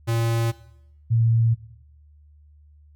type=tone pair in turn; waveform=square / sine; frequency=115.3 / 114.5 Hz; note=A#2 / A#2; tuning=-19 / -31 cents; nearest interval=unison; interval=12 cents; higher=first; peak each=-21 / -16 dBFS; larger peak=second; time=0.07-0.52 / 1.1-1.55 s; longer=neither; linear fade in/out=20 ms; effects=noise-tail reverb RT60 0.8 s tail -18 dB re dry + added 74 Hz sine -49 dBFS peak until 2.95 s